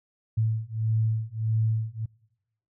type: beating tone pair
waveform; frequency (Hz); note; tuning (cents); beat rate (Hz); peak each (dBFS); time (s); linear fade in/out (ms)
sine; 110 / 111.6; A2 / A2; 0 / +25; 1.6; -26; 0.37-2.06; 10
effects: noise-tail reverb RT60 1.0 s tail -26 dB re dry